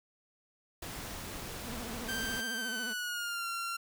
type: noise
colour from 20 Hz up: pink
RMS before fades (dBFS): -42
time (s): 0.82-2.41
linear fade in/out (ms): 5
type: tone with vibrato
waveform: sawtooth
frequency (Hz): 233.1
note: A#3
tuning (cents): 0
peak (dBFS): -38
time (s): 1.65-2.94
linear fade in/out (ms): 20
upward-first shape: sine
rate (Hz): 14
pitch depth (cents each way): 130
type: tone with pitch glide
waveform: sawtooth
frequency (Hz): 1568 to 1372.9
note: G6 to F6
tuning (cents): 0 to -30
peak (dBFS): -31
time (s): 2.08-3.77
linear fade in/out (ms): 10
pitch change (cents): -230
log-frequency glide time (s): 2.53-3.47
effects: none